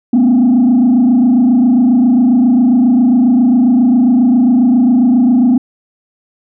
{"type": "tone with frequency modulation", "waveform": "sine", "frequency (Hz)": 246.9, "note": "B3", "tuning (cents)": 0, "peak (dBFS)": -4, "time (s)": [0.13, 5.58], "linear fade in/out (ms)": 5, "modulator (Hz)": 27.4, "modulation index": 0.85, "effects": ["tanh soft clip ceiling -4 dBFS"]}